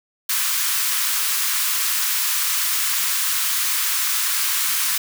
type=high-pass noise; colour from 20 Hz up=white; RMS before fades=-21 dBFS; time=0.29-4.98 s; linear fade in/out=5 ms; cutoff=1000 Hz; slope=48 dB/octave; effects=none